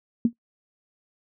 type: tone with exponential decay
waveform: sine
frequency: 233.1 Hz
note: A#3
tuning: in tune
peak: -12 dBFS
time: 0.25-0.33 s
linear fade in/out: 2 ms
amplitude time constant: 16 ms
effects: noise-tail reverb RT60 0.1 s tail -19 dB re dry

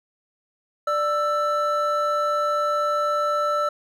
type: tone pair together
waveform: triangle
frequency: 590.7 / 1326 Hz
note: D5 / E6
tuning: +10 / +10 cents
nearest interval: octave + major second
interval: 1400 cents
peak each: -22 / -20 dBFS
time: 0.87-3.69 s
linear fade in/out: 5 ms
effects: none

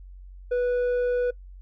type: tone with low-pass filter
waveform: square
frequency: 491.6 Hz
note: B4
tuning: 8 cents flat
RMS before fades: -24 dBFS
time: 0.51-1.31 s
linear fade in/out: 10 ms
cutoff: 1000 Hz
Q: 1
effects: noise-tail reverb RT60 0.1 s tail -21 dB re dry + added 46 Hz sine -41 dBFS peak until 1.61 s

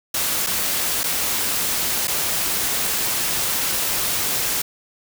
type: noise with dropouts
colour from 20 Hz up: white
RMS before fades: -22 dBFS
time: 0.14-4.62 s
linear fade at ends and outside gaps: 5 ms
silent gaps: 0.465-0.469 / 1.034-1.039 / 2.073-2.079 s
effects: none

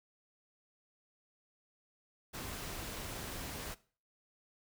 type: noise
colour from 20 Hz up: pink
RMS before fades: -43 dBFS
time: 2.33-3.75 s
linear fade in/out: 20 ms
effects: noise-tail reverb RT60 0.4 s tail -19 dB re dry

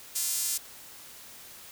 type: tone with high-pass filter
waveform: sawtooth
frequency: 345.5 Hz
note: F4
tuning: 19 cents flat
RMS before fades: -30 dBFS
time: 0.15-0.58 s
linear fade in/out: 10 ms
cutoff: 7600 Hz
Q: 1.1
effects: white hiss -48 dBFS RMS until 1.71 s

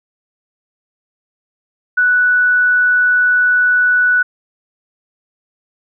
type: tone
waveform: sine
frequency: 1480 Hz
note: F#6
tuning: in tune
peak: -9 dBFS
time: 1.97-4.23 s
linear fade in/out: 10 ms
effects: none

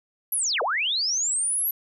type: linear two-way sweep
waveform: sine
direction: down then up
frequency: 11930 to 415.8 to 11930 Hz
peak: -22 dBFS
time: 0.32-1.71 s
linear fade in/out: 5 ms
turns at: 0.62 s
effects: none

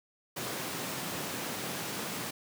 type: high-pass noise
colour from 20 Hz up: pink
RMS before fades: -37 dBFS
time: 0.36-2.31 s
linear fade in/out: 10 ms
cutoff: 130 Hz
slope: 24 dB/octave
effects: none

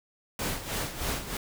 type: noise with tremolo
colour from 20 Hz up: pink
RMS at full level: -30 dBFS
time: 0.39-1.37 s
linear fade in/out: 2 ms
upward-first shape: sine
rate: 3.2 Hz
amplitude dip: 70%
effects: none

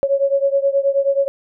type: beating tone pair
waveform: sine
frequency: 550 / 559.4 Hz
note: C#5 / C#5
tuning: -14 / +16 cents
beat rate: 9.4 Hz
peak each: -16 / -18 dBFS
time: 0.03-1.28 s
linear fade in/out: 0 ms
effects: none

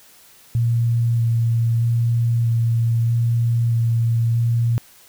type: tone with vibrato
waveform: sine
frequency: 116.4 Hz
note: A#2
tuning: 2 cents flat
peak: -15 dBFS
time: 0.55-4.78 s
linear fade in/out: 0 ms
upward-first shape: square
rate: 0.79 Hz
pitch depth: 11 cents each way
effects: white hiss -49 dBFS RMS until 5.08 s

